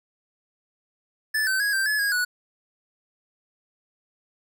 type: tone with pitch steps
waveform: square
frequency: 1745 / 1537 / 1658 / 1569 / 1709 / 1642 / 1471 Hz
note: A6 / G6 / G#6 / G6 / G#6 / G#6 / F#6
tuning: -15 / -35 / -3 / +1 / +49 / -20 / -11 cents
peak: -22 dBFS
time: 1.34-2.25 s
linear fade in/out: 10 ms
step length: 130 ms
effects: none